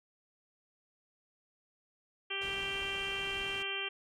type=harmonic tone; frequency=392.7 Hz; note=G4; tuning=3 cents sharp; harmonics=1 / 2 / 3 / 4 / 5 / 6 / 7 / 8; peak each=-44 / -50 / -47 / -45 / -46 / -41 / -40 / -39 dBFS; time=2.3-3.89 s; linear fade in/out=10 ms
type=low-pass noise; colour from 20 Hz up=pink; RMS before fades=-49 dBFS; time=2.41-3.63 s; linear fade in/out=10 ms; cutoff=9300 Hz; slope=24 dB/octave
effects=none